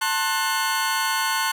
sawtooth chord, F# diminished, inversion first, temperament just, 888 / 1065.6 / 1480 Hz, A5 / C6 / F#6, +16 / +31 / 0 cents, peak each -22 dBFS, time 0.01-1.52 s, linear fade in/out 10 ms, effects none

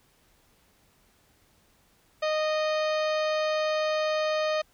harmonic tone, 618 Hz, D#5, 12 cents flat, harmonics 1 / 2 / 3 / 4 / 5 / 6 / 7 / 8 / 10, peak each -25 / -33 / -37 / -38 / -41 / -43 / -41 / -46 / -49 dBFS, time 2.22-4.62 s, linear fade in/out 10 ms, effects pink hiss -64 dBFS RMS until 4.73 s

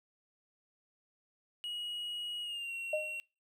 triangle tone with pitch glide, 2900 to 2737 Hz, F#7 to F7, -35 to -36 cents, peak -36 dBFS, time 1.64-3.2 s, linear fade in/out 0 ms, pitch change -101 cents, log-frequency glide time 2.42-2.73 s
sine tone with exponential decay, 615 Hz, D#5, 20 cents flat, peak -27 dBFS, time 2.93-3.2 s, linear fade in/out 5 ms, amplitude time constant 57 ms
effects noise-tail reverb RT60 0.3 s tail -24 dB re dry

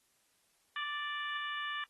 harmonic tone, 587.3 Hz, D5, in tune, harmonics 2 / 3 / 4 / 5 / 6, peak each -40 / -39 / -47 / -44 / -48 dBFS, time 0.76-1.84 s, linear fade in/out 2 ms, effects white hiss -73 dBFS RMS until 1.89 s + AAC 32 kbps

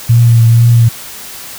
sine tone with vibrato, 116.54 Hz, A#2, in tune, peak -3 dBFS, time 0.09-0.89 s, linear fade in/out 10 ms, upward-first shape triangle, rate 2.1 Hz, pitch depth 34 cents each way, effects white hiss -28 dBFS RMS until 1.58 s

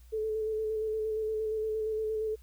sine tone with vibrato, 435.4 Hz, A4, 18 cents flat, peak -29 dBFS, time 0.12-2.36 s, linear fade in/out 20 ms, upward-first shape square, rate 8.6 Hz, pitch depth 18 cents each way, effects added 60 Hz sine -51 dBFS peak until 2.42 s + white hiss -66 dBFS RMS until 2.42 s

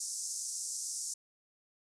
pink band-pass noise, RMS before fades -39 dBFS, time 0-1.14 s, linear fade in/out 5 ms, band 5500 to 9600 Hz, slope 48 dB/octave, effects none

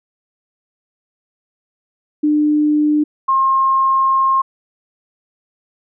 sine tone pair in turn, 299.8 / 1068.4 Hz, D4 / C6, +36 / +36 cents, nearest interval octave + minor seventh, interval 2200 cents, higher second, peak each -11 dBFS, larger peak neither, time 2.23-3.04 / 3.28-4.42 s, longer second, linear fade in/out 10 ms, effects none

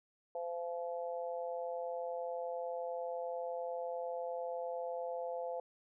harmonic tone, 171.4 Hz, F3, 32 cents flat, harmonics 3 / 4 / 5, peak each -39 / -42 / -47 dBFS, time 0.35-5.6 s, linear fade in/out 2 ms, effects none

